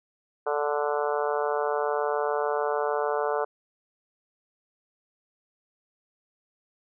harmonic tone, 146.83 Hz, D3, in tune, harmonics 3 / 4 / 5 / 6 / 7 / 8 / 9 / 10, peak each -28 / -30 / -32 / -34 / -35 / -36 / -37 / -38 dBFS, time 0.46-3.45 s, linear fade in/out 10 ms, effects none

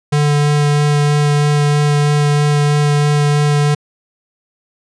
square tone with vibrato, 146.83 Hz, D3, in tune, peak -11 dBFS, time 0.12-3.75 s, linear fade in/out 10 ms, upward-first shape sine, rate 3.1 Hz, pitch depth 9 cents each way, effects resampled to 22050 Hz

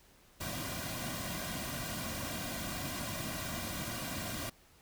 pink noise with comb filter, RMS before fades -39 dBFS, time 0.4-4.5 s, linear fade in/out 10 ms, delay 2.3 ms, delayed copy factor -0.75, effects pink hiss -63 dBFS RMS until 4.81 s

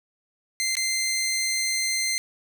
15% pulse tone with dropouts, 2082 Hz, C7, 9 cents flat, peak -17 dBFS, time 0.6-2.18 s, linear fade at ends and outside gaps 0 ms, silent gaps 0.753-0.769 s, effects none

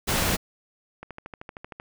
pink noise, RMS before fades -24 dBFS, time 0.07-0.37 s, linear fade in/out 20 ms
click train, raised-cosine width 0.5 ms, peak -23 dBFS, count 11, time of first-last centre 1.03-1.799 s, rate 13 Hz
effects none

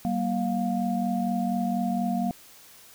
sine tone cluster, 191.2 / 235.4 / 706 Hz, G3 / A#3 / F5, -43 / +17 / +19 cents, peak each -28 / -27 / -30 dBFS, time 0.05-2.31 s, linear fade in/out 0 ms, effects white hiss -51 dBFS RMS until 2.94 s

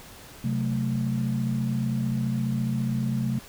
sine chord, F# diminished, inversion second, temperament equal, 130.81 / 185 / 220 Hz, C3 / F#3 / A3, 0 / 0 / 0 cents, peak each -26 / -31 / -27 dBFS, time 0.44-3.39 s, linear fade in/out 5 ms, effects tanh soft clip ceiling -15 dBFS + pink hiss -46 dBFS RMS until 3.48 s

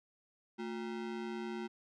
square ring-modulated tone, 290 Hz, D4, 22 cents flat, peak -36 dBFS, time 0.58-1.68 s, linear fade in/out 20 ms, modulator 67.4 Hz, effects low-pass 4000 Hz 12 dB/octave

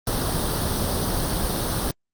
pink noise with comb filter, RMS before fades -24 dBFS, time 0.07-1.91 s, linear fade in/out 2 ms, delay 0.21 ms, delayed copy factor +0.65, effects Opus 32 kbps

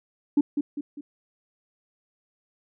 sine tone with echo, 289.7 Hz, D4, 24 cents flat, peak -14 dBFS, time 0.37-0.41 s, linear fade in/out 5 ms, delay 200 ms, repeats 3, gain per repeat -7 dB, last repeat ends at 1.01 s, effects tanh soft clip ceiling -12 dBFS

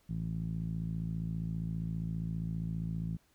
10% pulse tone with low-pass filter, 55 Hz, A1, in tune, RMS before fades -36 dBFS, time 0.09-3.17 s, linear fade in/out 10 ms, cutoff 160 Hz, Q 3.3, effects pink hiss -70 dBFS RMS until 3.34 s

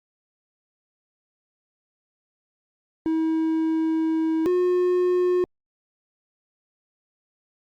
triangle tone pair in turn, 320.9 / 360.2 Hz, E4 / F#4, -46 / -46 cents, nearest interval major second, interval 200 cents, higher second, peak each -18 / -16 dBFS, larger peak second, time 3.06-4.46 / 4.46-5.44 s, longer first, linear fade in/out 0 ms, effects Opus 48 kbps

